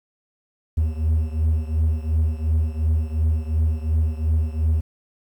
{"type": "beating tone pair", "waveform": "triangle", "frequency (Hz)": [77.78, 80.58], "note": ["D#2", "E2"], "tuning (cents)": [0, -39], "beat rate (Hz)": 2.8, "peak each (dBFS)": [-18, -21], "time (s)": [0.77, 4.81], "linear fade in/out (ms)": 10, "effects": ["9-bit"]}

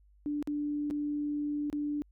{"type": "tone with dropouts", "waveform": "sine", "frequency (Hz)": 293.7, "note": "D4", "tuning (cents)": 0, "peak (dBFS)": -30, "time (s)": [0.26, 2.02], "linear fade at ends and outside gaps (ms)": 0, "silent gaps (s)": [[0.426, 0.474], [0.902, 0.909], [1.7, 1.728]], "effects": ["added 50 Hz sine -59 dBFS peak until 2.11 s"]}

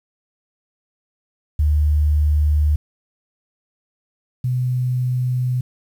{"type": "tone pair in turn", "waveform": "sine", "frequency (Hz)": [75, 125.88], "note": ["D2", "B2"], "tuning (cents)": [37, 33], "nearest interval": "major sixth", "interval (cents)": 896, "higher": "second", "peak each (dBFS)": [-13, -17], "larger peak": "first", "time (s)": [[1.59, 2.76], [4.44, 5.61]], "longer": "neither", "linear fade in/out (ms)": 5, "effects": ["8-bit"]}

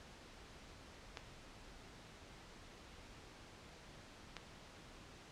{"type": "clicks", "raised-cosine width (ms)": 0.2, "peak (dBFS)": [-27, -27], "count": 2, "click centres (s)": [1.172, 4.367], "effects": ["pink hiss -57 dBFS RMS until 5.31 s", "low-pass 6000 Hz 12 dB/octave"]}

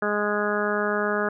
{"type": "harmonic tone", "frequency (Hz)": 207.7, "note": "G#3", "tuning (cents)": 0, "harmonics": [1, 2, 3, 4, 5, 6, 7, 8], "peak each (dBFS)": [-30, -27, -29, -35, -35, -30, -30, -31], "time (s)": [0.02, 1.29], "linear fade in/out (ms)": 5, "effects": []}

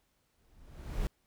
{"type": "noise with exponential growth", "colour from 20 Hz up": "brown", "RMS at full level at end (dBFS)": -30, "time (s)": [0.38, 1.07], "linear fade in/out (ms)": 0, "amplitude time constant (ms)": 150, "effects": ["pink hiss -75 dBFS RMS until 1.26 s"]}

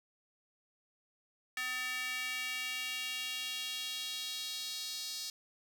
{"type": "tone with high-pass filter sweep", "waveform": "square", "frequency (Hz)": 253.7, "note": "B3", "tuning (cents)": 47, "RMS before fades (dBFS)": -39, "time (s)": [1.57, 5.3], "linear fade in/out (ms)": 2, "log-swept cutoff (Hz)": [1900, 4600], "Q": 2.8, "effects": ["10-bit"]}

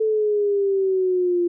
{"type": "exponential sweep", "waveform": "sine", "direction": "down", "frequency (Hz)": [440.7, 345.8], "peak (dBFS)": -17, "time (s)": [0, 1.48], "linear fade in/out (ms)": 10, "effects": []}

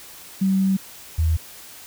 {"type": "tone pair in turn", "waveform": "sine", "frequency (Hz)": [191.8, 80.64], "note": ["G3", "E2"], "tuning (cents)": [-37, -38], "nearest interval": "octave + minor third", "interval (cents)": 1501, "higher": "first", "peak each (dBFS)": -16, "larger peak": "neither", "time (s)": [[0.41, 0.77], [1.18, 1.37]], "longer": "first", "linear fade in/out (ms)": 10, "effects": ["white hiss -42 dBFS RMS until 1.86 s"]}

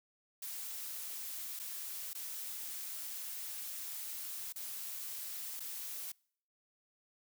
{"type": "noise with dropouts", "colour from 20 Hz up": "blue", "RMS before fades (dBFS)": -43, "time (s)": [0.42, 6.12], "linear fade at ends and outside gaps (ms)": 5, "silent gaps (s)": [[1.593, 1.597], [2.133, 2.149], [4.525, 4.558], [5.597, 5.603]], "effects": ["noise-tail reverb RT60 0.6 s tail -26 dB re dry"]}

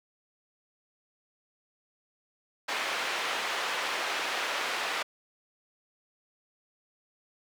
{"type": "band-pass noise", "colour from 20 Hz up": "white", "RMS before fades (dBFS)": -32, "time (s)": [2.68, 5.03], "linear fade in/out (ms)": 10, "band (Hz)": [520, 2600], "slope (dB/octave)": 12, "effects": []}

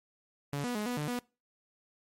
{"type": "tone with pitch steps", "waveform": "sawtooth", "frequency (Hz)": [142.8, 244.6, 210.6, 245.6, 149.1, 244.5], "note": ["D3", "B3", "G#3", "B3", "D3", "B3"], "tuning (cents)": [-48, -16, 24, -9, 27, -17], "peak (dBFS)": -28, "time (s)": [0.53, 1.19], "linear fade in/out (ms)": 0, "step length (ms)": 110, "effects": ["noise-tail reverb RT60 0.3 s tail -23 dB re dry", "MP3 64 kbps"]}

